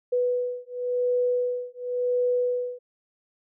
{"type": "beating tone pair", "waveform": "sine", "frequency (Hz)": [493.1, 494.03], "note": ["B4", "B4"], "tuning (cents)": [-3, 1], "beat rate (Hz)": 0.93, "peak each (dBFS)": -26, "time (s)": [0.12, 2.79], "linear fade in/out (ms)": 10, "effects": []}